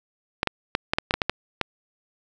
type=clicks; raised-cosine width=0.3 ms; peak=-5 dBFS; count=10; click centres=0.431 / 0.473 / 0.751 / 0.935 / 0.985 / 1.109 / 1.14 / 1.218 / 1.296 / 1.613 s; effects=none